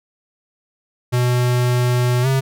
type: tone with pitch glide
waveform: square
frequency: 123.47 to 133.87 Hz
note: B2 to C3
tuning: 0 to +40 cents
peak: -15 dBFS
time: 1.12-2.41 s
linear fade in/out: 20 ms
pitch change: +140 cents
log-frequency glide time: 2.22-2.27 s
effects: none